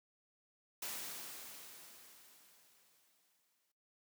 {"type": "noise with exponential decay", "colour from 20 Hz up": "white", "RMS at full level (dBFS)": -42, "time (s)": [0.82, 3.72], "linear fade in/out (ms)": 5, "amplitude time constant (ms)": 630, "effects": ["noise-tail reverb RT60 0.3 s tail -18 dB re dry", "high-pass 150 Hz 12 dB/octave"]}